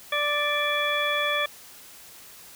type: harmonic tone with a mistuned harmonic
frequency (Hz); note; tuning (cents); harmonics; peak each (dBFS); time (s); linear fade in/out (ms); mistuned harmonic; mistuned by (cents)
587.3; D5; 0; 1 / 2 / 3 / 4 / 6; -29 / -29 / -29 / -29 / -29; 0.12-1.46; 5; 6; -63
effects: white hiss -47 dBFS RMS until 2.55 s